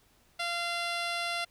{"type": "tone with low-pass filter", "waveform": "10% pulse", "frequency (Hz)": 690, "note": "F5", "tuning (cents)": -21, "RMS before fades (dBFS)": -33, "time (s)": [0.39, 1.45], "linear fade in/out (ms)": 10, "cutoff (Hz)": 7400, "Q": 1, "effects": ["pink hiss -65 dBFS RMS until 1.5 s"]}